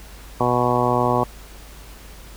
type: harmonic tone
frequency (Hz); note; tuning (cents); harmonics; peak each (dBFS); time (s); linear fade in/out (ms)
122.7; B2; -11; 1 / 2 / 3 / 4 / 5 / 6 / 7 / 8 / 9; -25 / -25 / -25 / -25 / -25 / -25 / -25 / -25 / -25; 0.4-1.24; 5
effects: added 50 Hz sine -40 dBFS peak until 2.36 s + pink hiss -44 dBFS RMS until 2.36 s